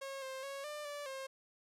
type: tone with pitch steps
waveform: sawtooth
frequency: 544 / 528 / 552 / 596 / 581 / 534 Hz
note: C#5 / C5 / C#5 / D5 / D5 / C5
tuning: -33 / +16 / -7 / +25 / -19 / +35 cents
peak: -38 dBFS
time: 0.01-1.27 s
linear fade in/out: 10 ms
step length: 210 ms
effects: low-pass 12000 Hz 12 dB/octave